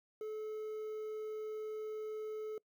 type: tone with quantisation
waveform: triangle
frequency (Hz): 431.5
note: A4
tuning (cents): -34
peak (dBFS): -37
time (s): 0.21-2.58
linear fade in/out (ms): 2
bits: 11
effects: noise-tail reverb RT60 0.1 s tail -24 dB re dry